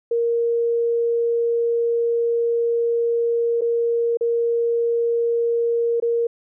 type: tone with dropouts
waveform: sine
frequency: 467.5 Hz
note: A#4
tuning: 5 cents sharp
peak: -17 dBFS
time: 0.11-6.27 s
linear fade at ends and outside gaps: 5 ms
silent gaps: 3.61-3.617 / 4.172-4.209 / 6.001-6.023 s
effects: none